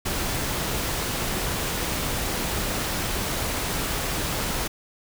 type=noise; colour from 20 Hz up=pink; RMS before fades=-27 dBFS; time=0.05-4.68 s; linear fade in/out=10 ms; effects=none